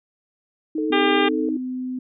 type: tone with vibrato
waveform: sine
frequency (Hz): 311.1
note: D#4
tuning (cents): 0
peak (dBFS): -22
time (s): 0.75-1.57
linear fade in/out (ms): 5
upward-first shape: square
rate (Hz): 9.9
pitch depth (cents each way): 12
type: tone with tremolo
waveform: sine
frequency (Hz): 440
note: A4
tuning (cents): 0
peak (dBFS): -24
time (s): 0.78-1.49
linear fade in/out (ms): 2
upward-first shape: sine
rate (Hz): 20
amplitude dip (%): 25
type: tone with pitch glide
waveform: sine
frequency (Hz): 258 to 254.7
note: C4 to C4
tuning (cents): -24 to -46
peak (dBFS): -25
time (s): 0.9-1.99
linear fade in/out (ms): 5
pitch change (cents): -22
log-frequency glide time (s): 1.32-1.67
type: harmonic tone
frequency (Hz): 400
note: G4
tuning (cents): +35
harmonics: 1 / 2 / 3 / 4 / 5 / 6 / 7 / 8 / 9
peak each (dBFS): -21 / -24 / -26 / -27 / -28 / -29 / -29 / -30 / -31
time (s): 0.92-1.29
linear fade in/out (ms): 10
effects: none